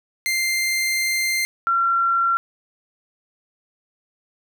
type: tone pair in turn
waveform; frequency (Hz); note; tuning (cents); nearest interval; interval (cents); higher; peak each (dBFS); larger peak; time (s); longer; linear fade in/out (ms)
sawtooth / sine; 2093 / 1366.1; C7 / F6; 0 / -39; perfect fifth; 739; first; -16; neither; 0.26-1.45 / 1.67-2.37; first; 0
effects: none

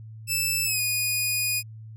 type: tone with pitch glide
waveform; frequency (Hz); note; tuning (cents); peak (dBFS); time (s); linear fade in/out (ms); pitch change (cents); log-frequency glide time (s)
10% pulse; 2637 to 2475; E7 to D#7; 0 to -10; -15; 0.27-1.63; 50; -110; 0.65-0.8
effects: added 110 Hz sine -39 dBFS peak until 1.96 s

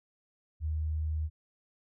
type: tone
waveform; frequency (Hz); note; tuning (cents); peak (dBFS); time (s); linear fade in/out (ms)
sine; 77.78; D#2; 0; -29; 0.6-1.3; 50
effects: none

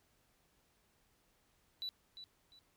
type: tone with echo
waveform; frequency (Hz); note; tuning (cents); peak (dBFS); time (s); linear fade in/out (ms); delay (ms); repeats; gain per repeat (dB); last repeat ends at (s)
sine; 3953; B7; +1; -37; 1.82-1.89; 0; 350; 2; -11; 2.59
effects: tanh soft clip ceiling -36 dBFS + pink hiss -74 dBFS RMS until 2.76 s

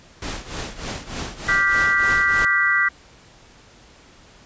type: noise with tremolo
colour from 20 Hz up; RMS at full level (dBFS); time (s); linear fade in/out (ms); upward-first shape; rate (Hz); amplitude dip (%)
pink; -27; 0.22-2.45; 2; triangle; 3.3; 85
type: chord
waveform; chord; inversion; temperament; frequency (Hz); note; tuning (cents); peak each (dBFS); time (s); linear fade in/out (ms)
sine; G dominant seventh; second; just; 1176 / 1411.2 / 1568 / 1960; D6 / F6 / G6 / B6; +2 / +18 / 0 / -14; -24 / -24 / -21 / -18; 1.48-2.89; 10
effects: pink hiss -49 dBFS RMS until 4.45 s + resampled to 16000 Hz

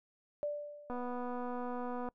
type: tone with exponential decay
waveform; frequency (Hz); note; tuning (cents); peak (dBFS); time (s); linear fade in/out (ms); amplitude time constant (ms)
sine; 587.3; D5; 0; -31; 0.43-1.26; 0; 180
type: click train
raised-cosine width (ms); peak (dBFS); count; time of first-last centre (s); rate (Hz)
1; -28; 293; 0.9-2.087; 246
effects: noise-tail reverb RT60 0.1 s tail -24 dB re dry

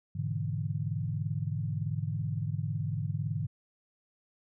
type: chord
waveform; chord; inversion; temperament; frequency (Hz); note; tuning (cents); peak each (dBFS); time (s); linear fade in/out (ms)
sine; E dominant seventh; first; equal; 103.83 / 123.47 / 146.83 / 164.81; G#2 / B2 / D3 / E3; 0 / 0 / 0 / 0; -34 / -38 / -34 / -38; 0.15-3.47; 10
effects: none

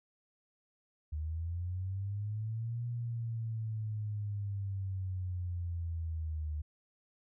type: linear two-way sweep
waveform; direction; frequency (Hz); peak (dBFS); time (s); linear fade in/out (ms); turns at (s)
sine; up then down; 75.1 to 120 to 75.1; -34; 1.12-6.62; 10; 2.86
effects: none

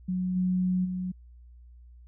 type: tone with level steps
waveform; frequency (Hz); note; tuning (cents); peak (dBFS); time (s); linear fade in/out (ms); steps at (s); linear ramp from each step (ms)
sine; 183.2; F#3; -17; -26 / -23 / -29; 0.08-1.12; 10; 0.35 / 0.84; 20
effects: added 60 Hz sine -48 dBFS peak until 2.07 s

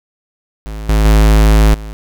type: tone with level steps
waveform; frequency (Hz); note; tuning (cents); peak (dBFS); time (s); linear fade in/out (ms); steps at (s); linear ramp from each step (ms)
square; 53.2; G#1; +42; -23 / -9 / -6 / -25; 0.66-1.93; 0; 0.89 / 1.05 / 1.74; 2
effects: none

